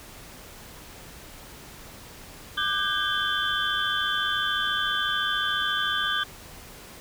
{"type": "tone cluster", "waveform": "sine", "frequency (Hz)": [1194, 1523, 1617, 3124, 3459], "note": ["D6", "F#6", "G#6", "G7", "A7"], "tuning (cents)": [28, 50, -47, -7, -30], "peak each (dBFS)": -30, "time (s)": [2.57, 6.24], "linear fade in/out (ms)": 10, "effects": ["pink hiss -45 dBFS RMS until 7 s"]}